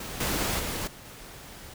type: noise with level steps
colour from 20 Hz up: pink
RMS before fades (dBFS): -37 / -28 / -32 / -47 / -45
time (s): 0-1.74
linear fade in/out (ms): 5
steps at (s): 0.2 / 0.59 / 0.87 / 1.05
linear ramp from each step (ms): 5
effects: none